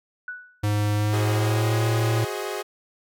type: tone with exponential decay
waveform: sine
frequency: 1480 Hz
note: F#6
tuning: in tune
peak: -28 dBFS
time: 0.28-0.66 s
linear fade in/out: 2 ms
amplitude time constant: 81 ms
type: tone with pitch glide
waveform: square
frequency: 104.3 to 112.43 Hz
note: G#2 to A2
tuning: +8 to +38 cents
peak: -21 dBFS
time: 0.63-2.25 s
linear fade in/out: 10 ms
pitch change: +130 cents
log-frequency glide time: 0.95-1.85 s
type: chord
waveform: sawtooth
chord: Ab dominant seventh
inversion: third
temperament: equal with one note detuned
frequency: 370 / 415.3 / 523.3 / 629.8 Hz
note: Gb4 / Ab4 / C5 / Eb5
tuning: 0 / 0 / 0 / +21 cents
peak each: -29 / -27 / -33 / -32 dBFS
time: 1.12-2.63 s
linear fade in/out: 20 ms
effects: none